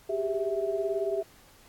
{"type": "tone cluster", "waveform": "sine", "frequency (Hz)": [386.3, 404.5, 657], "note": ["G4", "G#4", "E5"], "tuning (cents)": [-25, -46, -6], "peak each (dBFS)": -31, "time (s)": [0.09, 1.23], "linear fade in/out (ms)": 10, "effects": ["pink hiss -57 dBFS RMS until 1.68 s", "AAC 64 kbps"]}